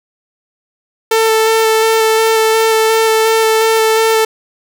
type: tone with vibrato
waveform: sawtooth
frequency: 444.2 Hz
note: A4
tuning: 16 cents sharp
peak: -5 dBFS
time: 1.11-4.25 s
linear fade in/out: 5 ms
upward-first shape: square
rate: 2.8 Hz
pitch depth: 10 cents each way
effects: none